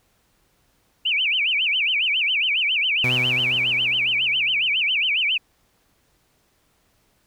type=tone with vibrato; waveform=sine; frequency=2639 Hz; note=E7; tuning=1 cent sharp; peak=-18 dBFS; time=1.05-5.38 s; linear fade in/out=10 ms; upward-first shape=sine; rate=7.3 Hz; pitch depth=280 cents each way
type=tone with exponential decay; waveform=sawtooth; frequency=125.3 Hz; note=B2; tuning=25 cents sharp; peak=-19 dBFS; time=3.04-5.16 s; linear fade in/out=0 ms; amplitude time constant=460 ms
effects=pink hiss -64 dBFS RMS until 7.26 s